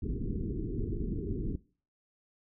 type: low-pass noise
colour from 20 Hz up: pink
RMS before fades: -34 dBFS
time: 0.02-1.56 s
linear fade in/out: 5 ms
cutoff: 430 Hz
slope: 96 dB/octave
effects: noise-tail reverb RT60 0.4 s tail -21 dB re dry